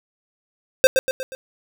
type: tone with echo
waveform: square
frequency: 523.3 Hz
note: C5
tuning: in tune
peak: -8 dBFS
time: 0.84-0.87 s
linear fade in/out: 0 ms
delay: 120 ms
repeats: 4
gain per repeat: -6 dB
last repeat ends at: 1.35 s
effects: none